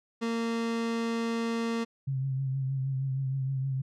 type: tone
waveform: 30% pulse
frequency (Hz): 230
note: A#3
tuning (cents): -23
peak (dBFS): -25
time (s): 0.21-1.85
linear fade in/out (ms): 20
type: tone with vibrato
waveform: sine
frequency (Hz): 133.9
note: C3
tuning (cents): +40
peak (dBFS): -27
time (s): 2.07-3.82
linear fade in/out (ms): 10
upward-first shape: triangle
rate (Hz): 6.4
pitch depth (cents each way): 45
effects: low-pass 6000 Hz 12 dB/octave + MP3 96 kbps